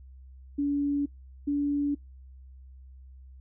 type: tone pair in turn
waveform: sine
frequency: 285.6 / 287.3 Hz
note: D4 / D4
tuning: -48 / -38 cents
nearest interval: unison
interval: 10 cents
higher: second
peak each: -24 dBFS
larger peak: neither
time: 0.58-1.06 / 1.47-1.95 s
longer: neither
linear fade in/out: 10 ms
effects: noise-tail reverb RT60 0.2 s tail -26 dB re dry + added 65 Hz sine -46 dBFS peak until 3.4 s